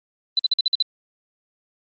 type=tone bursts; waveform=sine; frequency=4012 Hz; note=B7; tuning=26 cents sharp; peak=-15 dBFS; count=7; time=0.37-0.824 s; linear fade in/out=2 ms; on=22 ms; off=50 ms; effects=Opus 24 kbps